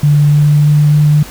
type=tone with pitch steps; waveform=sine; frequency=146.83 / 147.68 / 148.54 / 149.4 Hz; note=D3 / D3 / D3 / D3; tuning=0 / +10 / +20 / +30 cents; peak=-5 dBFS; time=0.03-1.23 s; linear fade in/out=5 ms; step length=300 ms; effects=pink hiss -31 dBFS RMS until 1.3 s